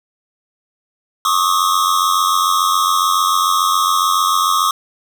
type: tone cluster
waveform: square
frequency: 1090 / 1185 / 1272 Hz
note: C#6 / D6 / D#6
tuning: -29 / +15 / +38 cents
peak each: -18 dBFS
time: 1.25-4.71 s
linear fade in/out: 2 ms
effects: none